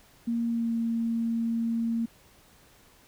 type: tone with pitch glide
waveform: sine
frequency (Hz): 233.1 to 229.9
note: A#3 to A#3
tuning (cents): 0 to -24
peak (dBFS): -25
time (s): 0.27-2.06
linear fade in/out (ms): 10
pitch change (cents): -24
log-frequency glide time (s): 0.46-0.73
effects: pink hiss -58 dBFS RMS until 3.07 s